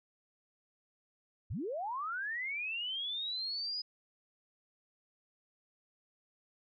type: linear sweep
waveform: sine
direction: up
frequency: 61.74 to 5010 Hz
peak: -35 dBFS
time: 1.5-3.82 s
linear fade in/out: 10 ms
effects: none